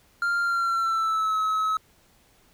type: tone with pitch glide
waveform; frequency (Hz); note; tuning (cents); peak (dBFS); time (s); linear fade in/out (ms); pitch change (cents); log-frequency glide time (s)
triangle; 1395 to 1286.6; F6 to E6; -2 to -42; -20; 0.22-1.77; 2; -140; 0.42-1.38
effects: pink hiss -60 dBFS RMS until 2.53 s